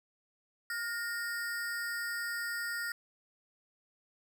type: ring-modulated tone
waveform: square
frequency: 1634 Hz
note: G#6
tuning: 29 cents flat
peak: -32 dBFS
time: 0.7-2.92 s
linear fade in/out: 2 ms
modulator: 215 Hz
effects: none